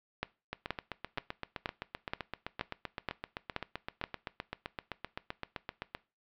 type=two click trains; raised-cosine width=0.3 ms; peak=-16 / -20 dBFS; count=9 / 43; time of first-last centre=0.23-4.04 / 0.53-5.949 s; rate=2.1 / 7.75 Hz; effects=noise-tail reverb RT60 0.3 s tail -20 dB re dry + low-pass 4000 Hz 12 dB/octave